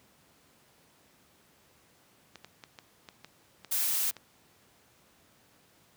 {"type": "clicks", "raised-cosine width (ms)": 0.2, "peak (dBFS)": -28, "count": 10, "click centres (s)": [2.357, 2.446, 2.638, 2.788, 3.088, 3.246, 3.647, 3.845, 4.11, 4.167]}
{"type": "noise", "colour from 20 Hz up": "blue", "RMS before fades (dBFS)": -29, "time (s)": [3.71, 4.11], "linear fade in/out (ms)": 10}
{"effects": ["pink hiss -63 dBFS RMS until 5.96 s", "high-pass 100 Hz 12 dB/octave"]}